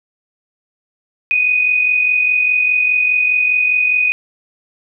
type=tone with amplitude modulation; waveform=sine; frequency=2489 Hz; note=D#7; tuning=in tune; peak=-9 dBFS; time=1.31-4.12 s; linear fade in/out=0 ms; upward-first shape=sine; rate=44.9 Hz; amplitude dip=50%; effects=none